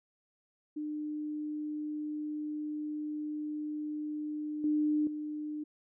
sine tone with level steps, 301.4 Hz, D4, 45 cents sharp, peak -34 / -26 / -35 dBFS, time 0.76-5.64 s, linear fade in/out 10 ms, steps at 4.64 / 5.07 s, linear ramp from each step 2 ms, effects none

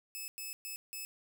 5% pulse tone bursts at uneven times, 2600 Hz, E7, 24 cents flat, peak -31 dBFS, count 4, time 0.15-0.28 / 0.38-0.53 / 0.65-0.76 / 0.93-1.05 s, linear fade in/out 0 ms, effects none

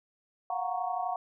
sine chord, Gb major seventh, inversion third, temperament equal with one note detuned, 708.2 / 740 / 932.3 / 1108.7 Hz, F5 / Gb5 / Bb5 / Db6, +24 / 0 / 0 / 0 cents, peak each -34 / -33 / -38 / -38 dBFS, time 0.5-1.16 s, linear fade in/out 2 ms, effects none

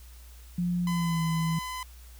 sine tone with pitch glide, 176.4 to 162.7 Hz, F3 to E3, +18 to -22 cents, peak -25 dBFS, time 0.58-1.59 s, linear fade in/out 5 ms, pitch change -140 cents, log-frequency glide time 0.85-1.22 s
sawtooth tone, 1013 Hz, B5, 44 cents sharp, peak -30 dBFS, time 0.87-1.83 s, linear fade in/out 2 ms
effects added 60 Hz sine -46 dBFS peak until 2.19 s + white hiss -56 dBFS RMS until 2.19 s

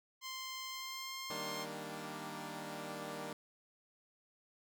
10% pulse tone with pitch glide, 1046.5 to 1060.5 Hz, C6 to C6, 0 to +23 cents, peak -34 dBFS, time 0.21-1.67 s, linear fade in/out 50 ms, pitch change +23 cents, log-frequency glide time 0.66-1.13 s
10% pulse chord, Eb major seventh, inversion none, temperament equal, 155.56 / 196 / 233.1 / 293.7 Hz, Eb3 / G3 / Bb3 / D4, 0 / 0 / 0 / 0 cents, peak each -40 dBFS, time 1.3-3.33 s, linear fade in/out 2 ms
effects none

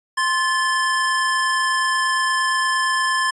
square tone pair together, 1048.5 / 1738 Hz, C6 / A6, +3 / -22 cents, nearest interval major sixth, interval 875 cents, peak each -21 dBFS, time 0.17-3.31 s, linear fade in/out 10 ms, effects resampled to 24000 Hz

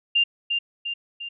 sine tone with echo, 2794 Hz, F7, in tune, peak -16 dBFS, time 0.15-0.24 s, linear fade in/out 10 ms, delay 350 ms, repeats 3, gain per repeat -5 dB, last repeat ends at 1.29 s, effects none

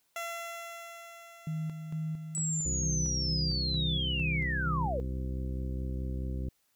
15% pulse tone with exponential decay, 678 Hz, E5, 49 cents sharp, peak -28 dBFS, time 0.16-3.2 s, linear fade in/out 2 ms, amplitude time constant 660 ms
sine tone with tremolo, 157.6 Hz, D#3, 23 cents sharp, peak -31 dBFS, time 1.47-4.87 s, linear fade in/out 2 ms, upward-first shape square, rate 2.2 Hz, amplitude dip 55%
sine linear sweep, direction down, 7900 to 452.5 Hz, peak -31 dBFS, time 2.35-5 s, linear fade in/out 0 ms
harmonic tone, 64.7 Hz, C2, 19 cents flat, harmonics 1 / 2 / 3 / 4 / 5 / 6 / 8, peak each -33 / -39 / -43 / -45 / -47 / -49 / -51 dBFS, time 2.65-6.49 s, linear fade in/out 5 ms
effects white hiss -73 dBFS RMS until 6.75 s

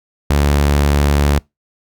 sawtooth tone, 72 Hz, D2, 34 cents flat, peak -7 dBFS, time 0.3-1.39 s, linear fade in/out 5 ms, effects noise-tail reverb RT60 0.2 s tail -26 dB re dry

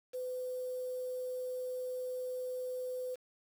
sine tone with quantisation, 505 Hz, B4, 39 cents sharp, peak -36 dBFS, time 0.13-3.16 s, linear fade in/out 20 ms, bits 9, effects none

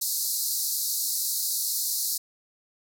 white band-pass noise, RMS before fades -28 dBFS, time 0.01-2.18 s, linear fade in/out 10 ms, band 4000 to 16000 Hz, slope 96 dB/octave, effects none

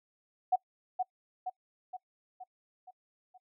sine tone with echo, 740 Hz, F#5, in tune, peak -22 dBFS, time 0.52-0.56 s, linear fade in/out 10 ms, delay 470 ms, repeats 6, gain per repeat -5 dB, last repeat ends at 3.38 s, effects noise-tail reverb RT60 0.1 s tail -24 dB re dry

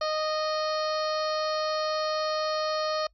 harmonic tone, 619 Hz, D#5, 9 cents flat, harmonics 1 / 2 / 3 / 4 / 5 / 6 / 7 / 8 / 9, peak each -28 / -31 / -41 / -45 / -44 / -46 / -36 / -43 / -44 dBFS, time 0.01-3.07 s, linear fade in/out 5 ms, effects noise-tail reverb RT60 0.1 s tail -26 dB re dry + added 50 Hz sine -61 dBFS peak until 3.13 s

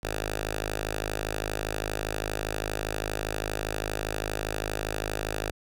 5% pulse tone with notch filter, 52.5 Hz, G#1, 19 cents sharp, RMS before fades -32 dBFS, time 0.03-5.51 s, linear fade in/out 5 ms, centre 200 Hz, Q 0.58, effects none

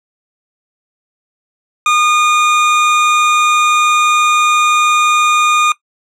25% pulse tone, 1221 Hz, D#6, 33 cents flat, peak -5 dBFS, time 1.86-5.72 s, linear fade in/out 2 ms, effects noise-tail reverb RT60 0.1 s tail -18 dB re dry + low-pass 7000 Hz 12 dB/octave

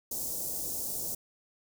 white band-stop noise, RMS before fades -35 dBFS, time 0.11-1.15 s, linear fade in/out 5 ms, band 680 to 5800 Hz, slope 24 dB/octave, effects none

